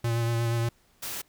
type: tone with vibrato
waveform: square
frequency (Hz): 116.54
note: A#2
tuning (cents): 0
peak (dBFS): -25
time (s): 0.04-0.69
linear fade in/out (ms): 5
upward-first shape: sine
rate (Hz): 8.4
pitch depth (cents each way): 20
type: noise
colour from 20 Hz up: white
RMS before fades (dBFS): -35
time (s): 1.02-1.22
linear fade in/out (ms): 10
effects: pink hiss -64 dBFS RMS until 1.28 s